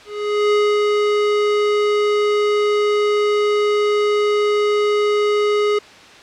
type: tone with ADSR envelope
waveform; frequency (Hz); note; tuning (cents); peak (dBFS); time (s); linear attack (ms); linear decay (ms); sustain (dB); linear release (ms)
square; 416.8; G#4; +6; -13; 0.05-5.79; 470; 260; -2; 8
effects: white hiss -41 dBFS RMS until 6.22 s + low-pass 4000 Hz 12 dB/octave